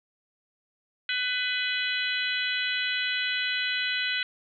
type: harmonic tone with a mistuned harmonic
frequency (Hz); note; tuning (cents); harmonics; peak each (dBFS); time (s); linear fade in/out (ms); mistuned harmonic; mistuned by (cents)
500; B4; +21; 3 / 4 / 5 / 6 / 7 / 8; -31 / -32 / -33 / -34 / -34 / -35; 1.09-4.23; 2; 7; -76
effects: none